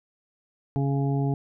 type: harmonic tone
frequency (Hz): 138.8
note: C#3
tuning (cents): +3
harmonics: 1 / 2 / 3 / 5 / 6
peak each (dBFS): -23 / -29 / -33 / -37 / -39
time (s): 0.76-1.34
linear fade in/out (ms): 0
effects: none